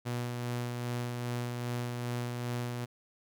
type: tone with tremolo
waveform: sawtooth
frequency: 121.3 Hz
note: B2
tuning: 31 cents flat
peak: -28 dBFS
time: 0.05-2.86 s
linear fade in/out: 20 ms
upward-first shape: sine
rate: 2.5 Hz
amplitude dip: 30%
effects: none